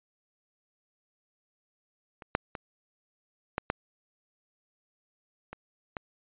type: clicks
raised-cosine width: 0.5 ms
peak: -29 / -8 / -21 / -13 / -11 / -25 / -19 dBFS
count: 7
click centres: 2.222 / 2.351 / 2.552 / 3.581 / 3.701 / 5.53 / 5.968 s
effects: resampled to 8000 Hz